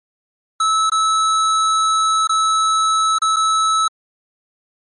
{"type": "tone with dropouts", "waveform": "square", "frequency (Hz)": 1303, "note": "E6", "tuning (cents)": -20, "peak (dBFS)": -14, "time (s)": [0.6, 3.88], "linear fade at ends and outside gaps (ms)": 5, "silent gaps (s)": [[0.898, 0.918], [2.273, 2.293], [3.185, 3.218], [3.362, 3.366]], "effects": ["MP3 48 kbps"]}